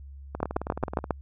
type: two click trains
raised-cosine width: 1 ms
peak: -18 / -10 dBFS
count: 14 / 6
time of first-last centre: 0.35-1.041 / 0.43-1.108 s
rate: 18.8 / 7.38 Hz
effects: added 69 Hz sine -41 dBFS peak until 1.21 s